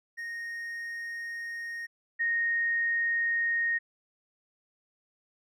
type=tone pair in turn; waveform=triangle / sine; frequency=1859 / 1859 Hz; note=A#6 / A#6; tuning=-5 / -5 cents; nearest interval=unison; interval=0 cents; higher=neither; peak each=-33 / -25 dBFS; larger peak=second; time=0.17-1.87 / 2.19-3.79 s; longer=first; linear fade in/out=20 ms; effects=none